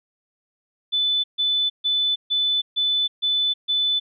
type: tone bursts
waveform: sine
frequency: 3500 Hz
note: A7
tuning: 10 cents flat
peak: -18 dBFS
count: 7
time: 0.92-4 s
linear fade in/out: 20 ms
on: 320 ms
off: 140 ms
effects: none